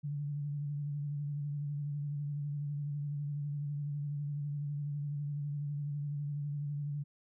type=tone with vibrato; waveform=sine; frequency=145.1 Hz; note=D3; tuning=21 cents flat; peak=-34 dBFS; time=0.03-7.04 s; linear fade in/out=20 ms; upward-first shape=sine; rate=12 Hz; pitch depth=35 cents each way; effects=none

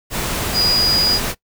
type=tone in noise; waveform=sine; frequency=4900 Hz; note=D#8; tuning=27 cents flat; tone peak=-14 dBFS; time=0.53-1.2 s; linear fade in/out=50 ms; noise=pink; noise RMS=-22 dBFS; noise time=0.1-1.35 s; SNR=+5 dB; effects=noise-tail reverb RT60 0.1 s tail -20 dB re dry

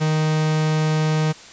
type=tone; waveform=45% pulse; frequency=155.56 Hz; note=D#3; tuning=in tune; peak=-17 dBFS; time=0-1.33 s; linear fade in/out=20 ms; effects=white hiss -42 dBFS RMS until 1.52 s + resampled to 16000 Hz

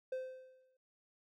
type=tone with exponential decay; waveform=triangle; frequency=517 Hz; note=C5; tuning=21 cents flat; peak=-33 dBFS; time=0.12-0.77 s; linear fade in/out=5 ms; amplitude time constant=140 ms; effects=none

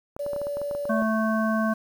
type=clicks; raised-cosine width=1 ms; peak=-23 dBFS; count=12; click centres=0.165 / 0.264 / 0.333 / 0.363 / 0.416 / 0.469 / 0.57 / 0.616 / 0.712 / 0.75 / 0.854 / 1.023 s
type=tone; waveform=sine; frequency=575 Hz; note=D5; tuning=37 cents flat; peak=-27 dBFS; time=0.19-1.02 s; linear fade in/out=10 ms
type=harmonic tone; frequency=220 Hz; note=A3; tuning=in tune; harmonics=1 / 3 / 5 / 7; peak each=-23 / -28 / -30 / -31 dBFS; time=0.89-1.74 s; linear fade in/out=10 ms
effects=8-bit

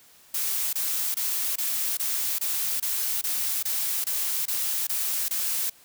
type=noise bursts; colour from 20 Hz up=blue; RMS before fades=-27 dBFS; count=13; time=0.34-5.698 s; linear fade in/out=5 ms; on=390 ms; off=24 ms; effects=white hiss -55 dBFS RMS until 5.84 s

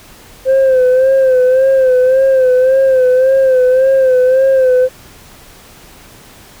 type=tone with vibrato; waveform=sine; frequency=520 Hz; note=C5; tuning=11 cents flat; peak=-4 dBFS; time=0.45-4.89 s; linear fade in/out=50 ms; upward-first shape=sine; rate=1.8 Hz; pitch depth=54 cents each way; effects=tanh soft clip ceiling -5 dBFS + pink hiss -39 dBFS RMS until 6.6 s

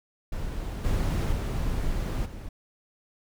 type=noise with level steps; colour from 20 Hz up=brown; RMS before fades=-32 / -25 / -28 / -38 dBFS; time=0.32-2.49 s; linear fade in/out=5 ms; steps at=0.84 / 1.32 / 2.25 s; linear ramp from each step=10 ms; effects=none

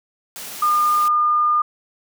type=high-pass noise; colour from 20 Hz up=white; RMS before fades=-33 dBFS; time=0.36-1.08 s; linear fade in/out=0 ms; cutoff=110 Hz; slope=12 dB/octave
type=tone; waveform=sine; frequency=1212 Hz; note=D#6; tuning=46 cents flat; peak=-14 dBFS; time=0.62-1.62 s; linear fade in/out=5 ms
effects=none

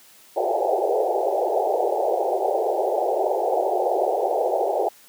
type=band-pass noise; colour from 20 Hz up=white; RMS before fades=-22 dBFS; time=0.36-4.89 s; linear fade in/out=10 ms; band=360 to 830 Hz; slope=96 dB/octave; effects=white hiss -51 dBFS RMS until 5.08 s + high-pass 150 Hz 12 dB/octave

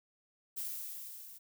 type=noise with level ramp; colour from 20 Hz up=violet; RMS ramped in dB=-38 to -52 dBFS; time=0.56-1.39 s; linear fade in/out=20 ms; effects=none

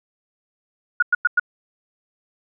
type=tone bursts; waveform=sine; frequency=1449 Hz; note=F#6; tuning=37 cents flat; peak=-12 dBFS; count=4; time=1-1.397 s; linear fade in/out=5 ms; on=25 ms; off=99 ms; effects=none

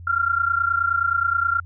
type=tone pair together; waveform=sine; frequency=1367.4 / 1396.9 Hz; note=F6 / F6; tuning=-37 / 0 cents; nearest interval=unison; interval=37 cents; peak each=-21 dBFS; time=0.07-1.6 s; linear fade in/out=5 ms; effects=added 87 Hz sine -36 dBFS peak until 1.65 s

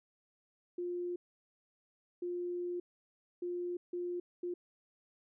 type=tone bursts at uneven times; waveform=sine; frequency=353 Hz; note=F4; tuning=19 cents sharp; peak=-35 dBFS; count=5; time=0.78-1.16 / 2.22-2.8 / 3.42-3.77 / 3.93-4.2 / 4.43-4.54 s; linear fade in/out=5 ms; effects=none

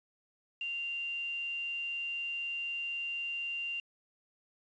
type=tone with quantisation; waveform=sine; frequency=2778 Hz; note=F7; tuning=10 cents flat; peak=-34 dBFS; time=0.61-3.8 s; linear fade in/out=2 ms; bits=9; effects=resampled to 16000 Hz

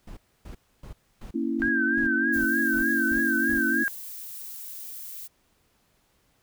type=noise bursts; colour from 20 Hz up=brown; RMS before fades=-40 dBFS; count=10; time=0.07-3.59 s; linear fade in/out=5 ms; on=100 ms; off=280 ms
type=chord; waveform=sine; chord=A# diminished; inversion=none; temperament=equal; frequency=233.1 / 277.2 / 329.6 Hz; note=A#3 / C#4 / E4; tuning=0 / 0 / 0 cents; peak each=-29 dBFS; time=1.34-3.84 s; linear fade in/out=10 ms
type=tone with vibrato; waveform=sine; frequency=1585 Hz; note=G6; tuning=19 cents sharp; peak=-23 dBFS; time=1.62-3.88 s; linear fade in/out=0 ms; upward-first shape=triangle; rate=3.3 Hz; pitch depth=91 cents each way
type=noise; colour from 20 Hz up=violet; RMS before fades=-39 dBFS; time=2.32-5.28 s; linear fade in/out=20 ms
effects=pink hiss -67 dBFS RMS until 6.42 s

